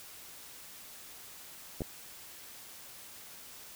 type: clicks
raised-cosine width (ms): 2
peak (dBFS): -22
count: 2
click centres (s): 1.807 / 1.819
effects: white hiss -50 dBFS RMS until 3.75 s